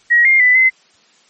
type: tone with pitch steps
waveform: sine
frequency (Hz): 1901 / 2118 / 1994 / 2053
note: A#6 / C7 / B6 / C7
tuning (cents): +33 / +21 / +16 / -33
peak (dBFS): -7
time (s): 0.1-0.7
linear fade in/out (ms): 20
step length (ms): 150
effects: white hiss -52 dBFS RMS until 1.29 s + MP3 32 kbps